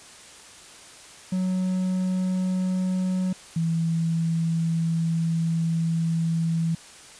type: tone pair in turn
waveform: triangle / sine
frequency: 185 / 164.82 Hz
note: F#3 / E3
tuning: 0 / 0 cents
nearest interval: major second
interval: 200 cents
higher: first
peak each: -20 / -21 dBFS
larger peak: first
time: 1.32-3.33 / 3.56-6.75 s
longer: second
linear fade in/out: 5 ms
effects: white hiss -46 dBFS RMS until 7.19 s + resampled to 22050 Hz